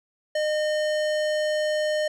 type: tone with hard clipping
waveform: sine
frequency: 610 Hz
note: D#5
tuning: 34 cents flat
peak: -24 dBFS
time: 0.35-2.08 s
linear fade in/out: 5 ms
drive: 17 dB
effects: none